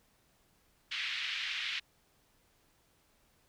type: band-pass noise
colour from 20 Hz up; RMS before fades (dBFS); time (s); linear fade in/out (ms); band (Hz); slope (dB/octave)
pink; -37; 0.91-1.8; 10; 2000 to 3700; 24
effects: pink hiss -70 dBFS RMS until 3.48 s